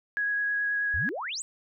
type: tone with vibrato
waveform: sine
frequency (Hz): 1661.2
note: G#6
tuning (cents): 0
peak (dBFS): -25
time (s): 0.17-1.09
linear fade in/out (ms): 0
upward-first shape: sine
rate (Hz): 9.4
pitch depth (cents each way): 10
type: exponential sweep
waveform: sine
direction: up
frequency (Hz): 62.1 to 8440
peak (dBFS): -31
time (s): 0.94-1.42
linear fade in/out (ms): 0
effects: none